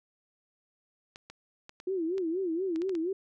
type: clicks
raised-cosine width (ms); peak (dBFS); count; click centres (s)
0.2; -28; 9; 1.159 / 1.3 / 1.694 / 1.801 / 2.181 / 2.76 / 2.819 / 2.894 / 2.952
type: tone with vibrato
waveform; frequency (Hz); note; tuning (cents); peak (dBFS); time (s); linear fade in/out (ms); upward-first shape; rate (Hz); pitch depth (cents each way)
sine; 352.3; F4; +15; -28; 1.87-3.13; 5; sine; 4.2; 170
effects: none